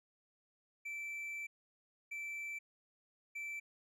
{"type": "tone bursts at uneven times", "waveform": "triangle", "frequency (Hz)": 2329, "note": "D7", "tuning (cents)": -15, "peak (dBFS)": -39, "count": 3, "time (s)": [[0.85, 1.47], [2.11, 2.59], [3.35, 3.6]], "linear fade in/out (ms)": 10, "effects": []}